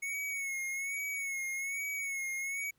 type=tone with vibrato; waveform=square; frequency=2203 Hz; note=C#7; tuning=11 cents flat; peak=-35 dBFS; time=0.02-2.71 s; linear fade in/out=10 ms; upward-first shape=sine; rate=1.2 Hz; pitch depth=53 cents each way; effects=pink hiss -75 dBFS RMS until 2.78 s